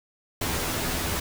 pink noise with comb filter, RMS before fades -28 dBFS, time 0.41-1.2 s, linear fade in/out 5 ms, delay 12 ms, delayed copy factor +0.7, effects none

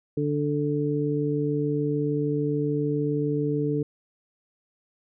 harmonic tone, 146.83 Hz, D3, in tune, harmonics 1 / 2 / 3, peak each -27 / -27 / -27 dBFS, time 0.17-3.83 s, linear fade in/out 5 ms, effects none

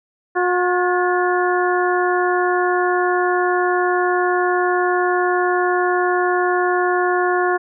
harmonic tone with a mistuned harmonic, 360 Hz, F#4, 47 cents flat, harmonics 1 / 2 / 3 / 4 / 5, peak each -18 / -21 / -23 / -24 / -25 dBFS, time 0.35-7.58 s, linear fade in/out 20 ms, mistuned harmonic 5, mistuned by -63 cents, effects none

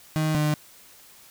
35% pulse tone pair in turn, 155.9 / 151.03 Hz, D#3 / D3, +4 / +49 cents, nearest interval minor second, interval 55 cents, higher first, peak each -20 / -19 dBFS, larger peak second, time 0.16-0.35 / 0.35-0.54 s, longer neither, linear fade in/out 0 ms, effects white hiss -51 dBFS RMS until 1.3 s

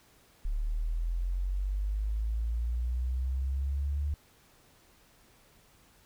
sine linear sweep, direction up, 35.8 to 73.42 Hz, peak -28 dBFS, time 0.45-4.14 s, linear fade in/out 0 ms, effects pink hiss -62 dBFS RMS until 6.05 s

